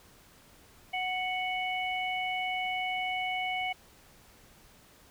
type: harmonic tone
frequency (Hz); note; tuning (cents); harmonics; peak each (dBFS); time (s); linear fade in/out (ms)
740; F#5; 0; 1 / 3 / 4; -33 / -33 / -39; 0.93-3.73; 10
effects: pink hiss -58 dBFS RMS until 5.1 s